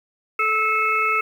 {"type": "harmonic tone", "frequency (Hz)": 435, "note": "A4", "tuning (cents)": -20, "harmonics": [1, 3, 5, 6], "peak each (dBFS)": [-30, -20, -23, -24], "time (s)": [0.39, 1.21], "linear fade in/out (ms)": 5, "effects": ["8-bit"]}